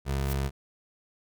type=tone; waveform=25% pulse; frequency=68.3 Hz; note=C#2; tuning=25 cents flat; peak=-23 dBFS; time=0.05-0.51 s; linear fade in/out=50 ms
type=noise with exponential growth; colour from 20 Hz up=blue; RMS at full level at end=-34 dBFS; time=0.17-0.33 s; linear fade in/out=5 ms; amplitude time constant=33 ms
effects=none